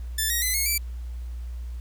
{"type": "tone with pitch steps", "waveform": "5% pulse", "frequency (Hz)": [1760, 1886.3, 2022, 2167, 2322], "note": ["A6", "A#6", "B6", "C#7", "D7"], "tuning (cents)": [0, 20, 40, -40, -20], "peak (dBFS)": -13, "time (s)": [0.18, 0.78], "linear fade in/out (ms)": 5, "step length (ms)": 120, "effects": ["added 60 Hz sine -31 dBFS peak until 1.8 s", "pink hiss -57 dBFS RMS until 1.8 s"]}